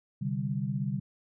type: chord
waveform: sine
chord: C suspended second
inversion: none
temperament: just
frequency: 130.81 / 147.16 / 196.22 Hz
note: C3 / D3 / G3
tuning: 0 / +4 / +2 cents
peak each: -33 dBFS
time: 0.21-1 s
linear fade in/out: 10 ms
effects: none